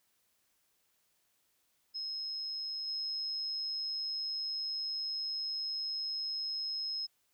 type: tone with level steps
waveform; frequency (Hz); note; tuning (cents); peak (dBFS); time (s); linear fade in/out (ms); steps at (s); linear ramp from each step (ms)
sine; 5150; E8; -41; -36 / -34; 1.94-7.07; 20; 2.87; 10
effects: white hiss -75 dBFS RMS until 7.33 s